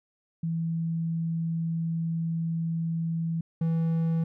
sine / triangle tone pair in turn, 164.81 / 163.99 Hz, E3 / E3, 0 / -9 cents, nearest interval unison, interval 9 cents, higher first, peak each -26 / -21 dBFS, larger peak second, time 0.43-3.41 / 3.61-4.24 s, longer first, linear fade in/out 5 ms, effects none

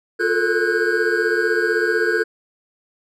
triangle tone cluster, 353.4 / 435.7 / 451.5 / 1482 / 1610 Hz, F4 / A4 / A4 / F#6 / G6, +21 / -17 / +45 / +2 / +46 cents, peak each -21 dBFS, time 0.19-2.24 s, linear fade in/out 20 ms, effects none

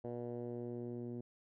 10% pulse tone with low-pass filter sweep, 120.3 Hz, B2, 45 cents flat, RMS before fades -43 dBFS, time 0.04-1.21 s, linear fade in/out 5 ms, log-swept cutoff 570 to 300 Hz, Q 1.6, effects none

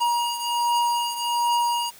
square beating tone pair, 950 / 951.3 Hz, A#5 / A#5, +33 / +35 cents, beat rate 1.3 Hz, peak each -23 / -28 dBFS, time 0-1.91 s, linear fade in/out 20 ms, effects white hiss -48 dBFS RMS until 1.99 s

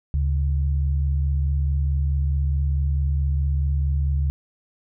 sine tone pair together, 72.8 / 137.43 Hz, D2 / C#3, -15 / -15 cents, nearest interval major seventh, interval 1100 cents, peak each -19 / -27 dBFS, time 0.14-4.3 s, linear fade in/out 0 ms, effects none

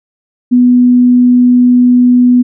sine tone, 246.9 Hz, B3, in tune, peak -3 dBFS, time 0.51-2.43 s, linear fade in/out 20 ms, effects none

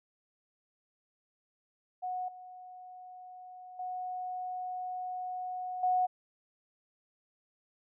sine tone with level steps, 733 Hz, F#5, 16 cents flat, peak -33 / -46 / -35 / -25 dBFS, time 2.02-6.07 s, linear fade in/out 20 ms, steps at 2.28 / 3.79 / 5.83 s, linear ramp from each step 5 ms, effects none

